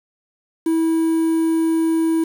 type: tone with quantisation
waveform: triangle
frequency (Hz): 325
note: E4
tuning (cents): -24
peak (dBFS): -13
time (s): 0.66-2.24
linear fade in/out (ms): 5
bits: 6
effects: none